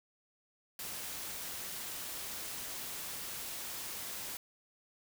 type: noise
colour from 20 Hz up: white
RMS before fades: -42 dBFS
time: 0.79-4.37 s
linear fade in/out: 2 ms
effects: none